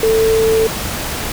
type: tone in noise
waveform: sine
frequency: 444.5 Hz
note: A4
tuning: 18 cents sharp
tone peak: -10 dBFS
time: 0.03-0.67 s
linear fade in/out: 2 ms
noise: pink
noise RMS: -22 dBFS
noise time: 0-1.32 s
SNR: +9 dB
effects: none